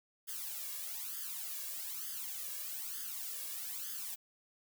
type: noise with flanger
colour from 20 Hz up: blue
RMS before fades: -42 dBFS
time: 0.27-4.16 s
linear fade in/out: 20 ms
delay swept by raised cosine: 0.61 to 1.81 ms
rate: 1.1 Hz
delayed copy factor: +0.95
effects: none